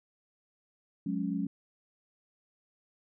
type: chord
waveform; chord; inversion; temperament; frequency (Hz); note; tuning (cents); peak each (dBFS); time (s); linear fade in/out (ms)
sine; F# suspended second; none; equal with one note detuned; 181.19 / 207.7 / 277.2; F#3 / G#3 / C#4; -36 / 0 / 0; -34; 1.06-1.47; 5
effects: none